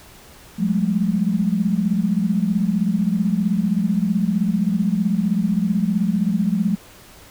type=tone cluster; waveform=sine; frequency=177.1 / 200.3 / 215.9 Hz; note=F3 / G3 / A3; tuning=+24 / +38 / -33 cents; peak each=-21 dBFS; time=0.58-6.76 s; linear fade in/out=20 ms; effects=pink hiss -45 dBFS RMS until 7.3 s